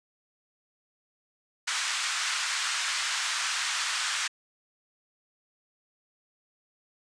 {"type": "band-pass noise", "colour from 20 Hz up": "pink", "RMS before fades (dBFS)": -30, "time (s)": [1.67, 4.28], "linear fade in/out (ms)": 10, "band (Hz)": [1200, 8400], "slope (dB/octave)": 24, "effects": ["resampled to 22050 Hz"]}